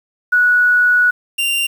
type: tone pair in turn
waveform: sine / 45% pulse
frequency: 1468 / 2781 Hz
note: F#6 / F7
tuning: -14 / -8 cents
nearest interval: major seventh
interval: 1106 cents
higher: second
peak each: -9 / -15 dBFS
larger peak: first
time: 0.32-1.11 / 1.38-1.67 s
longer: first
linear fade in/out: 10 ms
effects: 7-bit